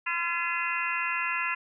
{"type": "harmonic tone with a mistuned harmonic", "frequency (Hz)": 341.3, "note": "F4", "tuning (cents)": -40, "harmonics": [3, 4, 5, 6, 7, 8], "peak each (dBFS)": [-34, -34, -34, -34, -34, -34], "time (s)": [0.06, 1.55], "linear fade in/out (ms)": 10, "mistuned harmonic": 7, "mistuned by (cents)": 75, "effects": []}